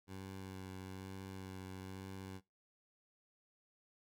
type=tone with vibrato; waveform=15% pulse; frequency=94.9 Hz; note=F#2; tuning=44 cents sharp; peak=-40 dBFS; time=0.07-2.41 s; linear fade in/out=50 ms; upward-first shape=sine; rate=1.1 Hz; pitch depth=18 cents each way; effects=noise-tail reverb RT60 0.2 s tail -21 dB re dry